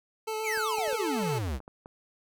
25% pulse tone with vibrato, 436.7 Hz, A4, 13 cents flat, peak -27 dBFS, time 0.27-1.39 s, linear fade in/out 10 ms, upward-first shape square, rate 7.8 Hz, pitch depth 13 cents each way
square exponential sweep, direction down, 2550 to 58.27 Hz, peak -30 dBFS, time 0.43-1.6 s, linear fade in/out 50 ms
clicks, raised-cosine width 1 ms, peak -31 dBFS, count 9, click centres 0.575 / 0.785 / 0.878 / 0.93 / 1.234 / 1.477 / 1.603 / 1.679 / 1.859 s
effects none

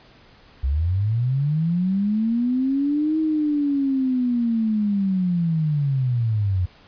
sine linear two-way sweep, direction up then down, 62.3 to 317.5 to 87.7 Hz, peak -18 dBFS, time 0.63-6.66 s, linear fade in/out 10 ms, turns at 3.19 s, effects pink hiss -51 dBFS RMS until 6.87 s + resampled to 11025 Hz

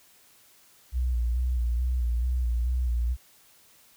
sine tone with vibrato, 60.7 Hz, B1, 29 cents flat, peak -23 dBFS, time 0.92-3.17 s, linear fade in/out 50 ms, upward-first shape square, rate 2.3 Hz, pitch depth 47 cents each way, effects white hiss -58 dBFS RMS until 3.96 s

